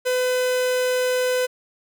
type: tone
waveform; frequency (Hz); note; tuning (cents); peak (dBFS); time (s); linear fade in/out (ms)
45% pulse; 504; B4; +35; -19; 0.05-1.47; 20
effects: none